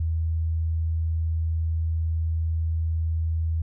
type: tone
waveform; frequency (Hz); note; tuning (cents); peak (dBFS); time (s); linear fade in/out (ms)
sine; 81.1; E2; -28; -22; 0-3.62; 5
effects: none